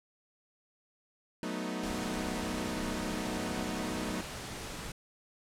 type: chord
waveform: sawtooth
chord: B dominant seventh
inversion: second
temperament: equal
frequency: 185 / 220 / 246.9 / 311.1 Hz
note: F#3 / A3 / B3 / D#4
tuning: 0 / 0 / 0 / 0 cents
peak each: -36 dBFS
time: 1.43-4.21 s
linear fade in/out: 0 ms
type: noise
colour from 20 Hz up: pink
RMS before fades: -41 dBFS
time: 1.83-4.92 s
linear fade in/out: 5 ms
effects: low-pass 10000 Hz 12 dB/octave